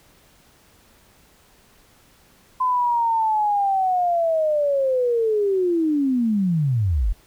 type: linear sweep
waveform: sine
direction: down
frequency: 1023 to 38.89 Hz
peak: -17 dBFS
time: 2.6-7.13 s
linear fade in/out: 10 ms
effects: pink hiss -55 dBFS RMS until 7.26 s